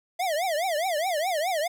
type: tone with vibrato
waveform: square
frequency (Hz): 673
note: E5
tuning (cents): +36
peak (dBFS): -25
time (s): 0.19-1.68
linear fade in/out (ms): 10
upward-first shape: triangle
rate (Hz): 4.8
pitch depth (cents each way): 280
effects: none